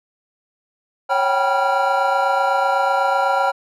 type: tone cluster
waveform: triangle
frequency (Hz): 551 / 764 / 792 / 973 / 1382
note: C#5 / G5 / G5 / B5 / F6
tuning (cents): -11 / -45 / +18 / -26 / -19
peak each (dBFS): -20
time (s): 1.09-3.52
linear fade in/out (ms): 20
effects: none